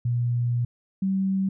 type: tone pair in turn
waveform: sine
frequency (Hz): 120.5 / 192.22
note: B2 / G3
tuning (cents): -42 / -34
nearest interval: minor sixth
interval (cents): 808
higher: second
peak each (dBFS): -21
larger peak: neither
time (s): 0.05-0.65 / 1.02-1.49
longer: first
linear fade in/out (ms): 5
effects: none